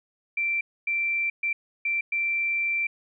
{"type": "tone bursts at uneven times", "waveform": "sine", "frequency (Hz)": 2349, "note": "D7", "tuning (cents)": 0, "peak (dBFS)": -23, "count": 5, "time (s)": [[0.37, 0.61], [0.87, 1.3], [1.43, 1.53], [1.85, 2.01], [2.12, 2.87]], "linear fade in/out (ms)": 5, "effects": []}